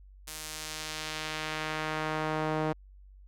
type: tone with band-pass filter sweep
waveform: sawtooth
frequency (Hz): 155.56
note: D#3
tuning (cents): 0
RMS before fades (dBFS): -34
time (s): 0.27-2.73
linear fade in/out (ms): 10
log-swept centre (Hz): 10000 to 620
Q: 0.75
effects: added 48 Hz sine -50 dBFS peak until 3.27 s